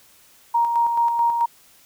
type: tone with tremolo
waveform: sine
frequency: 937 Hz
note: A#5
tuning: 9 cents sharp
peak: -15 dBFS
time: 0.54-1.46 s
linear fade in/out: 10 ms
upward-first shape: square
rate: 4.6 Hz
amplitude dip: 40%
effects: white hiss -53 dBFS RMS until 1.85 s